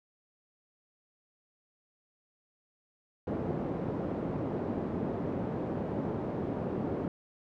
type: band-pass noise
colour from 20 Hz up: pink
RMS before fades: -34 dBFS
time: 3.27-7.08 s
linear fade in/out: 2 ms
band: 150 to 520 Hz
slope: 12 dB/octave
effects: none